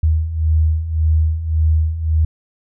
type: beating tone pair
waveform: sine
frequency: 77.78 / 79.58 Hz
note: D#2 / D#2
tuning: 0 / +40 cents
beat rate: 1.8 Hz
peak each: -19 / -14 dBFS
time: 0.03-2.25 s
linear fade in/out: 5 ms
effects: none